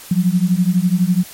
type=beating tone pair; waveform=sine; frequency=174.61 / 186.61 Hz; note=F3 / F#3; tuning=0 / +15 cents; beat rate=12 Hz; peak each=-15 dBFS; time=0.11-1.24 s; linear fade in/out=5 ms; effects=white hiss -37 dBFS RMS until 1.33 s + MP3 64 kbps